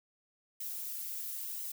violet noise with flanger, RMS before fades -40 dBFS, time 0.6-1.72 s, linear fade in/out 5 ms, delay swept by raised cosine 0.97 to 3.87 ms, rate 0.98 Hz, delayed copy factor +0.5, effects none

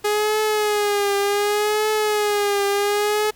sawtooth tone with vibrato, 415.3 Hz, G#4, in tune, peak -14 dBFS, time 0.04-3.31 s, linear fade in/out 10 ms, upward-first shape triangle, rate 0.67 Hz, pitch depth 67 cents each way, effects pink hiss -52 dBFS RMS until 3.35 s

